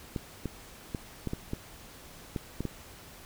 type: clicks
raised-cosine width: 3 ms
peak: -19 dBFS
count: 9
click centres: 0.162 / 0.457 / 0.948 / 1.273 / 1.334 / 1.534 / 2.362 / 2.606 / 2.653 s
effects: pink hiss -50 dBFS RMS until 3.25 s